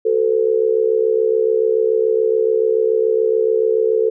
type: tone with amplitude modulation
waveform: sine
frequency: 443.2 Hz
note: A4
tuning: 13 cents sharp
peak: -9 dBFS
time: 0.05-4.1 s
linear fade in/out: 10 ms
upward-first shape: sine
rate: 67 Hz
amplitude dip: 85%
effects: none